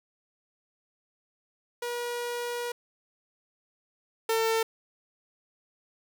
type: tone pair in turn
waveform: sawtooth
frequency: 480.8 / 450.1 Hz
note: B4 / A4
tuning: -46 / +39 cents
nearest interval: minor second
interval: 115 cents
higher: first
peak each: -27 / -20 dBFS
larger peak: second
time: 1.82-2.72 / 4.29-4.63 s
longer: first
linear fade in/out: 5 ms
effects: none